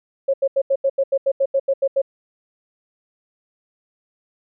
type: tone bursts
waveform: sine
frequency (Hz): 545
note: C#5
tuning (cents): -29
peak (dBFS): -14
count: 13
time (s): 0.28-2.018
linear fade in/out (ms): 10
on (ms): 58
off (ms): 82
effects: none